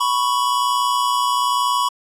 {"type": "tone pair together", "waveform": "square", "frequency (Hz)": [987.8, 1108.8], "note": ["B5", "C#6"], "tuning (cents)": [0, 0], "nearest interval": "major second", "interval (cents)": 200, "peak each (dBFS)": -20, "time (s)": [0, 1.89], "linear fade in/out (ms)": 10, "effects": ["low-pass 12000 Hz 12 dB/octave"]}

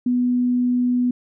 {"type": "tone", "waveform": "sine", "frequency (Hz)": 246.9, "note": "B3", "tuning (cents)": 0, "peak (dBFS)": -16, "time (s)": [0.06, 1.11], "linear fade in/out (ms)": 5, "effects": []}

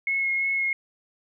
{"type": "tone with vibrato", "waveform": "sine", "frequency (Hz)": 2170, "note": "C#7", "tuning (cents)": -37, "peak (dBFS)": -22, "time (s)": [0.07, 0.73], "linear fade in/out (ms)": 2, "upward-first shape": "sine", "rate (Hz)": 2.9, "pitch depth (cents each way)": 13, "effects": []}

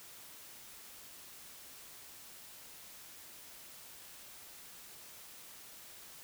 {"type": "silence", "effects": ["white hiss -53 dBFS RMS until 6.23 s"]}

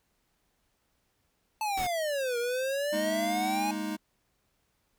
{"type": "exponential two-way sweep", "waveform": "square", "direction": "down then up", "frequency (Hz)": [880, 470, 836], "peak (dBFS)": -29, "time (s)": [1.61, 3.71], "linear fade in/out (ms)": 2, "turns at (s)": 2.38}
{"type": "noise", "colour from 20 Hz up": "pink", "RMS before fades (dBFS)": -38, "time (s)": [1.77, 1.87], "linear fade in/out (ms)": 5}
{"type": "chord", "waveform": "square", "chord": "Ab suspended second", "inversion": "none", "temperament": "just", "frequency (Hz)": [207.7, 233.6, 311.5], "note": ["Ab3", "Bb3", "Eb4"], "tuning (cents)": [0, 4, 2], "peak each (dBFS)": [-36, -41, -35], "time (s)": [2.92, 3.97], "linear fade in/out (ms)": 20}
{"effects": ["pink hiss -74 dBFS RMS until 4.98 s"]}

